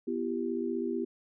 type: chord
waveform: sine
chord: E minor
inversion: second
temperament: equal with one note detuned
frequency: 246.9 / 336.2 / 392 Hz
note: B3 / E4 / G4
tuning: 0 / +34 / 0 cents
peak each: -34 dBFS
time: 0.07-1.05 s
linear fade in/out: 10 ms
effects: none